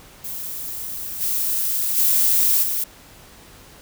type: noise with level steps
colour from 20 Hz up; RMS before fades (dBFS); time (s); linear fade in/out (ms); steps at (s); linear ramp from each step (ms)
violet; -30 / -22 / -17 / -23; 0.24-2.84; 5; 1.2 / 1.96 / 2.62; 20
effects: pink hiss -46 dBFS RMS until 3.81 s